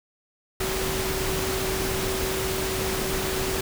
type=tone in noise; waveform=sine; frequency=380.1 Hz; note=F#4; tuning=47 cents sharp; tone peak=-29 dBFS; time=0.6-3.61 s; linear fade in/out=5 ms; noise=pink; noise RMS=-28 dBFS; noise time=0.6-3.61 s; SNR=-4 dB; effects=none